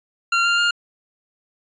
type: tone with pitch steps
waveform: 25% pulse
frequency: 1380 / 1394.4 / 1409 Hz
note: F6 / F6 / F6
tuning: -21 / -3 / +15 cents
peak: -12 dBFS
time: 0.32-0.71 s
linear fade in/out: 5 ms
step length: 130 ms
effects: resampled to 16000 Hz